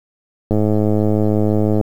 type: click train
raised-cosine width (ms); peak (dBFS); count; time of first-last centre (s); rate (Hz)
2; -4; 139; 0.51-1.812; 106
effects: 7-bit